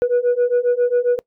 sine beating tone pair, 483.4 / 490.8 Hz, B4 / B4, -37 / -11 cents, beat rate 7.4 Hz, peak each -16 / -15 dBFS, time 0.02-1.19 s, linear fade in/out 0 ms, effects noise-tail reverb RT60 0.1 s tail -23 dB re dry + tanh soft clip ceiling -11 dBFS

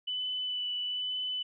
sine tone with vibrato, 2989 Hz, F#7, 17 cents sharp, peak -31 dBFS, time 0.07-1.43 s, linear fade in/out 10 ms, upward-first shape sine, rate 1.1 Hz, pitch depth 12 cents each way, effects none

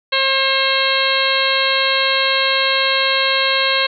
harmonic tone with a mistuned harmonic, 536 Hz, C5, 42 cents sharp, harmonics 1 / 2 / 3 / 4 / 5 / 6 / 7 / 8, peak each -22 / -22 / -22 / -22 / -22 / -22 / -22 / -22 dBFS, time 0.12-3.87 s, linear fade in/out 10 ms, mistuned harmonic 7, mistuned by +55 cents, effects none

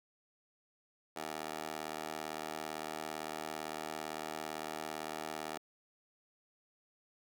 15% pulse tone with high-pass filter, 77.78 Hz, D#2, in tune, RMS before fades -42 dBFS, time 1.16-5.58 s, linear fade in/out 5 ms, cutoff 520 Hz, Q 1.4, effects none

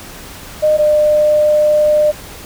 sine tone pair in turn, 612 / 602.5 Hz, D#5 / D5, -29 / +44 cents, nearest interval unison, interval 27 cents, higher first, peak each -8 dBFS, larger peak neither, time 0.62-0.78 / 0.78-2.12 s, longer second, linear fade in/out 20 ms, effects pink hiss -33 dBFS RMS until 2.45 s

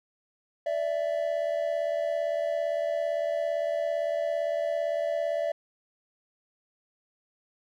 triangle tone pair together, 584.3 / 662 Hz, D5 / E5, -9 / +7 cents, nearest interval major second, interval 216 cents, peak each -27 dBFS, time 0.66-5.52 s, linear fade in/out 5 ms, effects none

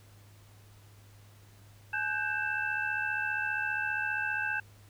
sine tone cluster, 849 / 1517 / 1592 / 2650 Hz, G#5 / F#6 / G6 / E7, +38 / +43 / +26 / +9 cents, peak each -39 / -35 / -32 / -37 dBFS, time 1.93-4.6 s, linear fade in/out 5 ms, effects added 102 Hz sine -54 dBFS peak until 4.89 s + pink hiss -61 dBFS RMS until 4.89 s

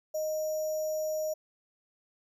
sine tone with sample-and-hold, 620 Hz, D#5, 6 cents flat, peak -29 dBFS, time 0.14-1.34 s, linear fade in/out 10 ms, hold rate 6300 Hz, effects none

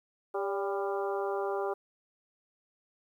harmonic tone with a mistuned harmonic, 198.6 Hz, G3, 23 cents sharp, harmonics 2 / 3 / 4 / 5 / 6 / 7, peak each -32 / -37 / -37 / -42 / -41 / -45 dBFS, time 0.34-1.74 s, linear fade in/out 10 ms, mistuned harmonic 3, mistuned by -51 cents, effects 11-bit

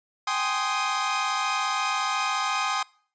sawtooth chord, Ab major seventh, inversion third, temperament equal with one note detuned, 776.3 / 830.6 / 1046.5 / 1244.5 Hz, G5 / Ab5 / C6 / Eb6, -17 / 0 / 0 / 0 cents, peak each -28 / -28 / -26 / -24 dBFS, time 0.27-2.83 s, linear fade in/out 5 ms, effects noise-tail reverb RT60 0.5 s tail -24 dB re dry + resampled to 16000 Hz

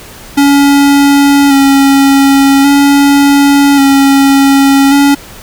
square tone with vibrato, 278.5 Hz, C#4, 8 cents sharp, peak -4 dBFS, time 0.37-5.15 s, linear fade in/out 10 ms, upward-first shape square, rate 0.44 Hz, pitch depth 21 cents each way, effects pink hiss -31 dBFS RMS until 5.42 s

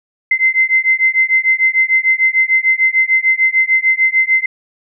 sine beating tone pair, 2066 / 2072.7 Hz, C7 / C7, -22 / -17 cents, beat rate 6.7 Hz, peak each -13 dBFS, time 0.31-4.46 s, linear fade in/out 5 ms, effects none

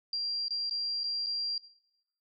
sine tone with dropouts, 4752 Hz, D8, 20 cents sharp, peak -30 dBFS, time 0.13-1.58 s, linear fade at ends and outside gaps 2 ms, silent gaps 0.483-0.506 / 0.697-0.709 / 1.035-1.04 / 1.263-1.267 s, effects noise-tail reverb RT60 0.9 s tail -19 dB re dry

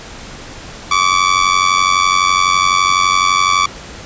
sawtooth tone with amplitude modulation, 1148 Hz, D6, 40 cents flat, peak -3 dBFS, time 0.91-3.66 s, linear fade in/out 5 ms, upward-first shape sine, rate 91.9 Hz, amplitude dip 80%, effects pink hiss -32 dBFS RMS until 4.05 s + resampled to 16000 Hz

